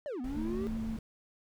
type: linear two-way sweep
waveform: triangle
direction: down then up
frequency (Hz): 622 to 241.4 to 404.4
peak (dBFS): -33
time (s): 0.06-0.67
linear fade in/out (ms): 0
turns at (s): 0.21
type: noise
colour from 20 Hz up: brown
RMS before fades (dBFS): -41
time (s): 0.24-0.99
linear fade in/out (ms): 2
type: tone with vibrato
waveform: sine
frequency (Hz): 223.1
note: A3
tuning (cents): +24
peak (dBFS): -34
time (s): 0.36-0.97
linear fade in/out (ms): 10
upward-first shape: sine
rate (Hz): 8.1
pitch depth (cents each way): 13
effects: none